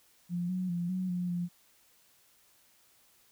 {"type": "tone with pitch steps", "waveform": "sine", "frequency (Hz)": [175, 183.8, 173.6, 185.1, 178.2, 175.1], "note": ["F3", "F#3", "F3", "F#3", "F3", "F3"], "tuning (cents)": [4, -11, -10, 1, 35, 5], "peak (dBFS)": -30, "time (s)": [0.29, 1.49], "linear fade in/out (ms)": 50, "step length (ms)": 200, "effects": ["white hiss -65 dBFS RMS until 3.31 s"]}